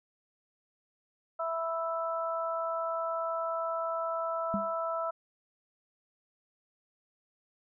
harmonic tone, 329.6 Hz, E4, in tune, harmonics 2 / 3 / 4, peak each -33 / -39 / -34 dBFS, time 1.39-5.11 s, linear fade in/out 10 ms
sine tone with exponential decay, 201 Hz, G3, 44 cents sharp, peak -26 dBFS, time 4.54-4.74 s, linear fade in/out 0 ms, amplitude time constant 42 ms
effects none

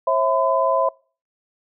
sine tone cluster, 538 / 656 / 1012 Hz, C5 / E5 / B5, +48 / -9 / +42 cents, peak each -20 dBFS, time 0.07-0.89 s, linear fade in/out 5 ms, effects noise-tail reverb RT60 0.4 s tail -26 dB re dry

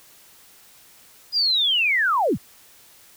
sine linear sweep, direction down, 4978 to 51.7 Hz, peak -17 dBFS, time 1.32-2.38 s, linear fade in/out 50 ms, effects white hiss -51 dBFS RMS until 3.16 s

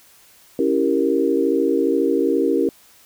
sine chord, C# diminished seventh, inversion none, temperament equal, 277.2 / 329.6 / 392 / 466.2 Hz, C#4 / E4 / G4 / Bb4, 0 / 0 / 0 / 0 cents, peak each -21 dBFS, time 0.59-2.69 s, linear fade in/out 2 ms, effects white hiss -51 dBFS RMS until 3.05 s

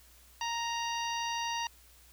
harmonic tone with a mistuned harmonic, 932.3 Hz, A#5, in tune, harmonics 1 / 2 / 3 / 4 / 5 / 6, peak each -34 / -41 / -39 / -45 / -44 / -43 dBFS, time 0.41-1.67 s, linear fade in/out 2 ms, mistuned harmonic 6, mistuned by +60 cents, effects added 60 Hz sine -60 dBFS peak until 2.12 s + white hiss -60 dBFS RMS until 2.12 s

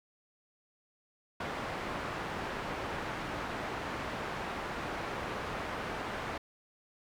white low-pass noise, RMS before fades -38 dBFS, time 1.4-6.38 s, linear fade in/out 5 ms, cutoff 1400 Hz, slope 12 dB/octave, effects none

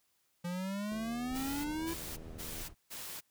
square exponential sweep, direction up, 172.7 to 336.6 Hz, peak -36 dBFS, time 0.44-1.94 s, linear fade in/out 10 ms
click train, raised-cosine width 2 ms, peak -38 dBFS, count 137, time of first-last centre 0.92-2.62 s, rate 80 Hz
brown noise, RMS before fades -48 dBFS, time 1.28-2.75 s, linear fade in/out 50 ms
white noise bursts, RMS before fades -44 dBFS, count 4, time 1.34-3.21 s, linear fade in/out 20 ms, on 310 ms, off 210 ms
effects white hiss -75 dBFS RMS until 3.3 s

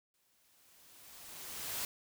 white noise with exponential growth, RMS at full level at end -37 dBFS, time 0.14-1.85 s, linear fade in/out 1 ms, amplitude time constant 370 ms, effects none

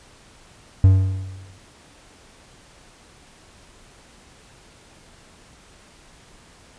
triangle tone with exponential decay, 95 Hz, F#2, 46 cents sharp, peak -5 dBFS, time 0.84-1.58 s, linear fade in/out 0 ms, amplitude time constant 160 ms, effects pink hiss -50 dBFS RMS until 6.78 s + resampled to 22050 Hz

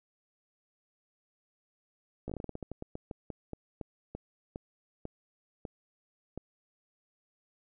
slowing click train, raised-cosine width 2 ms, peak -25 dBFS, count 22, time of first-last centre 2.28-6.376 s, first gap 16 ms, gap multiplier 1.21, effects none

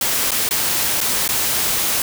white noise with dropouts, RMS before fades -19 dBFS, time 0.01-2.02 s, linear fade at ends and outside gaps 2 ms, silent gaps 0.308-0.316 / 0.49-0.509 / 1.005-1.012 / 1.278-1.289 s, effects none

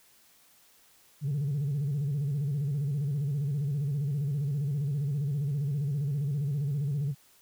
sine tone with vibrato, 142.6 Hz, C#3, 49 cents sharp, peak -25 dBFS, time 1.21-7.15 s, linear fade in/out 50 ms, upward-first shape square, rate 15 Hz, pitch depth 92 cents each way, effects tanh soft clip ceiling -25 dBFS + white hiss -61 dBFS RMS until 7.41 s

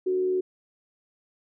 sine tone with frequency modulation, 370 Hz, F#4, in tune, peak -22 dBFS, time 0.06-0.41 s, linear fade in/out 10 ms, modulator 78.4 Hz, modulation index 0.27, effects none

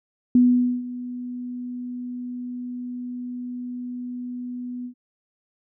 sine tone with ADSR envelope, 246.9 Hz, B3, in tune, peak -11 dBFS, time 0.35-4.94 s, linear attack 3 ms, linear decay 470 ms, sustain -18 dB, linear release 88 ms, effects none

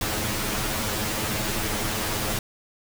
pink noise with comb filter, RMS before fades -27 dBFS, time 0.01-2.39 s, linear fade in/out 2 ms, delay 9.4 ms, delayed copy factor +0.95, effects none

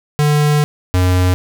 square tone pair in turn, 148.5 / 91.05 Hz, D3 / F#2, +20 / -27 cents, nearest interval minor sixth, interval 847 cents, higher first, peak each -11 dBFS, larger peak neither, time 0.19-0.64 / 0.94-1.34 s, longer first, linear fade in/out 0 ms, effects none

